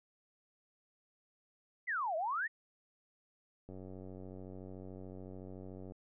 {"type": "exponential two-way sweep", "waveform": "sine", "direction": "down then up", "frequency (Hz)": [2093, 611, 1938], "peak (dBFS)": -33, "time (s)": [1.87, 2.48], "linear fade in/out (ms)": 20, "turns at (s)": 2.16}
{"type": "click train", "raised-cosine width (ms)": 2, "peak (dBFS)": -36, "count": 210, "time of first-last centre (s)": [3.69, 5.921], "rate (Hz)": 93.7}
{"effects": []}